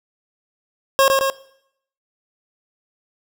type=tone with echo; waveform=25% pulse; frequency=541 Hz; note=C#5; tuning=42 cents flat; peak=-7 dBFS; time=0.99-1.08 s; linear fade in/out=0 ms; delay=110 ms; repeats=2; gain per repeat=-3 dB; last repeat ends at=1.3 s; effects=noise-tail reverb RT60 0.7 s tail -19 dB re dry